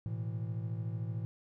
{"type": "chord", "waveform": "triangle", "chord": "A suspended second", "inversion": "none", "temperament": "equal", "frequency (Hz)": [110, 123.47, 164.81], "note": ["A2", "B2", "E3"], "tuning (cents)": [0, 0, 0], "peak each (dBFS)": [-34, -40, -40], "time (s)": [0.06, 1.25], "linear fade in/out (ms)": 0, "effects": []}